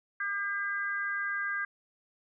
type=harmonic tone; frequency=401.7 Hz; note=G4; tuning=42 cents sharp; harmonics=3 / 4 / 5; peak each=-38 / -31 / -40 dBFS; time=0.2-1.65 s; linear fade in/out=5 ms; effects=none